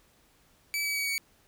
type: tone with pitch steps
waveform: sawtooth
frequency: 2300 / 2283 / 2266 / 2249 Hz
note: D7 / D7 / C#7 / C#7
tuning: -37 / -50 / +37 / +24 cents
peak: -25 dBFS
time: 0.74-1.18 s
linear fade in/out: 0 ms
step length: 110 ms
effects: pink hiss -64 dBFS RMS until 1.47 s